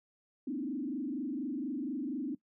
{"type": "tone with frequency modulation", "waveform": "sine", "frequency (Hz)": 277.2, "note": "C#4", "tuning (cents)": 0, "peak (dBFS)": -33, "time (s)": [0.47, 2.35], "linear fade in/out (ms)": 5, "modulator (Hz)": 24.2, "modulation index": 1.7, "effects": ["noise-tail reverb RT60 0.1 s tail -20 dB re dry"]}